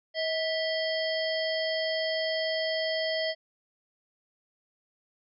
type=harmonic tone with a mistuned harmonic; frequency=639 Hz; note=D#5; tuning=46 cents sharp; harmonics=1 / 3 / 5 / 7 / 8; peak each=-29 / -34 / -36 / -37 / -38 dBFS; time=0.14-3.35 s; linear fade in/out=50 ms; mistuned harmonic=3; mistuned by=+48 cents; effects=none